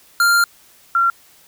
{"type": "tone pair in turn", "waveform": ["square", "sine"], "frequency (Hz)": [1394, 1370.1], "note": ["F6", "F6"], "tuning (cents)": [-4, -34], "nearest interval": "unison", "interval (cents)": 30, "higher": "first", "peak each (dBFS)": -12, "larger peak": "neither", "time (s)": [[0.2, 0.44], [0.95, 1.1]], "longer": "first", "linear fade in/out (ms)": 2, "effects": ["white hiss -50 dBFS RMS until 1.47 s"]}